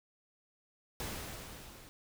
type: noise with level ramp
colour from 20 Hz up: pink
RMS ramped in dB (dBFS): -39 to -55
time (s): 1-1.89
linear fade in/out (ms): 0
effects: none